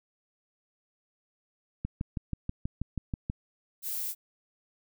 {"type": "click train", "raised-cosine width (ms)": 5, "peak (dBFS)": -19, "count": 10, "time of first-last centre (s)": [1.85, 3.299], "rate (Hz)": 6.21}
{"type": "noise", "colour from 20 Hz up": "violet", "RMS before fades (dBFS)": -34, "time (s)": [3.82, 4.15], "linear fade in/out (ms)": 50}
{"effects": []}